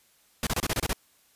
pink noise bursts, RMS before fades -27 dBFS, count 8, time 0.43-0.931 s, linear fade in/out 2 ms, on 39 ms, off 27 ms, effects white hiss -63 dBFS RMS until 1.35 s + resampled to 32000 Hz

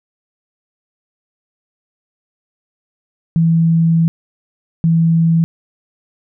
sine tone bursts at uneven times, 164.81 Hz, E3, in tune, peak -9 dBFS, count 2, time 3.36-4.08 / 4.84-5.44 s, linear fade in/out 0 ms, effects none

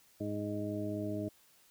harmonic tone, 103.83 Hz, G#2, in tune, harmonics 1 / 2 / 3 / 4 / 6, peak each -41 / -41 / -38 / -44 / -41 dBFS, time 0.2-1.29 s, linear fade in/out 10 ms, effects white hiss -65 dBFS RMS until 1.7 s

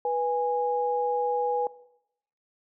sine tone pair together, 490.5 / 825 Hz, B4 / G#5, -12 / -12 cents, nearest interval major sixth, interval 900 cents, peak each -27 dBFS, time 0.05-1.67 s, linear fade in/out 2 ms, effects noise-tail reverb RT60 0.8 s tail -19 dB re dry

